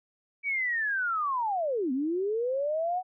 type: linear two-way sweep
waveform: sine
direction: down then up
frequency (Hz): 2300 to 248.2 to 751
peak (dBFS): -26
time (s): 0.43-3.03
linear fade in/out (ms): 50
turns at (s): 1.92
effects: none